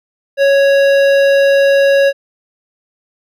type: tone with hard clipping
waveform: sine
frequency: 554.4 Hz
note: C#5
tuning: in tune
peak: -9 dBFS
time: 0.37-2.13 s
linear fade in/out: 50 ms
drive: 13 dB
effects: none